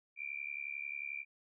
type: tone with amplitude modulation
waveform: sine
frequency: 2365 Hz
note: D7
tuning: 12 cents sharp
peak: -35 dBFS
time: 0.16-1.25 s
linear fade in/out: 50 ms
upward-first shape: sine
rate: 71.2 Hz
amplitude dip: 95%
effects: none